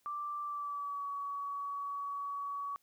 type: tone with pitch glide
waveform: sine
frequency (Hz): 1174.7 to 1130.8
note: D6 to C#6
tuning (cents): 0 to +34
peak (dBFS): -36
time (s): 0.06-2.76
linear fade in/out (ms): 0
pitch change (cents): -66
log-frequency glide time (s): 0.42-1.06
effects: white hiss -74 dBFS RMS until 2.82 s